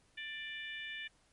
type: harmonic tone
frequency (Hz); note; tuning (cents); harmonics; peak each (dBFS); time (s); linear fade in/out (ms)
590; D5; +8; 3 / 4 / 5 / 6; -44 / -46 / -48 / -50; 0.17-1.08; 10
effects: pink hiss -70 dBFS RMS until 1.32 s + MP3 48 kbps